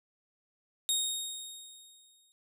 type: tone with exponential decay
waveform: 20% pulse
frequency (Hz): 3729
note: A#7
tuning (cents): 0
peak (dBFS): -20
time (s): 0.89-2.32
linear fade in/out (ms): 0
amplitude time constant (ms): 310
effects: none